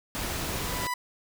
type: noise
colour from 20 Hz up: pink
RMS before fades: -32 dBFS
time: 0.15-0.87 s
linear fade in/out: 0 ms
type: tone with exponential growth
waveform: 30% pulse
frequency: 991 Hz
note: B5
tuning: 6 cents sharp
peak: -24 dBFS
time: 0.25-0.94 s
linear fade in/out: 5 ms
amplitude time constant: 150 ms
effects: none